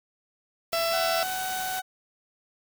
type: noise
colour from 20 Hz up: white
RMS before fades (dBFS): -36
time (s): 0.72-1.8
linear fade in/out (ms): 10
type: harmonic tone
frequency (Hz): 667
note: E5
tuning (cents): +20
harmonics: 1 / 2 / 3 / 4 / 5 / 6 / 7 / 8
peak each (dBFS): -26 / -32 / -38 / -36 / -39 / -40 / -37 / -35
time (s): 0.73-1.23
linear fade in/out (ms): 0
type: tone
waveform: 30% pulse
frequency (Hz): 750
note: F#5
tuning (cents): +23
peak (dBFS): -27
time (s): 0.92-1.82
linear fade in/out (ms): 20
effects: none